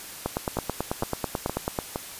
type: two click trains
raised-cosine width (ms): 1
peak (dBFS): -13 / -11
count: 4 / 15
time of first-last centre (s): 0.57-1.959 / 0.26-1.788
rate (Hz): 2.16 / 9.16
effects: white hiss -40 dBFS RMS until 2.19 s + resampled to 32000 Hz